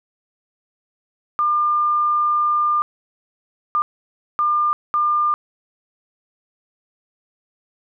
sine tone bursts at uneven times, 1200 Hz, D6, 37 cents sharp, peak -15 dBFS, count 4, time 1.39-2.82 / 3.75-3.82 / 4.39-4.73 / 4.94-5.34 s, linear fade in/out 0 ms, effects none

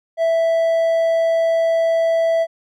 triangle tone, 659.3 Hz, E5, in tune, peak -12 dBFS, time 0.17-2.47 s, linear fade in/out 50 ms, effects none

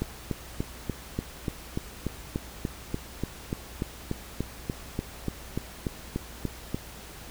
click train, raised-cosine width 3 ms, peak -15 dBFS, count 24, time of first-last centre 0.02-6.745 s, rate 3.42 Hz, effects added 60 Hz sine -47 dBFS peak until 7.3 s + pink hiss -45 dBFS RMS until 7.3 s

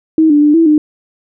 sine tone with pitch steps, 317.8 / 293.9 / 296.9 / 329.4 / 302.7 Hz, D#4 / D4 / D4 / E4 / D#4, +37 / +1 / +19 / -1 / -48 cents, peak -5 dBFS, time 0.18-0.78 s, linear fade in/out 2 ms, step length 120 ms, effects none

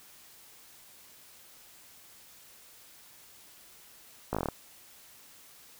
slowing click train, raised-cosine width 1 ms, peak -16 dBFS, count 8, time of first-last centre 4.33-4.486 s, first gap 17 ms, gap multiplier 1.09, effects white hiss -55 dBFS RMS until 5.79 s

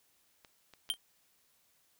clicks, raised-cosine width 0.2 ms, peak -36 dBFS, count 4, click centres 0.448 / 0.737 / 0.891 / 0.939 s
square tone with exponential decay, 3156 Hz, G7, 11 cents sharp, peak -26 dBFS, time 0.9-0.97 s, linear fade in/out 0 ms, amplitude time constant 15 ms
effects white hiss -71 dBFS RMS until 1.99 s

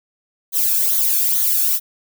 violet noise with flanger, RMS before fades -17 dBFS, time 0.52-1.8 s, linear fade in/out 50 ms, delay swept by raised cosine 0.38 to 1.03 ms, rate 2.3 Hz, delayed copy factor -0.7, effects none

